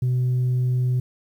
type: tone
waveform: sine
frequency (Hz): 125.9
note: B2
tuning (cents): +34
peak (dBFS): -16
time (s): 0.02-1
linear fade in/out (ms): 5
effects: tanh soft clip ceiling -17 dBFS + 9-bit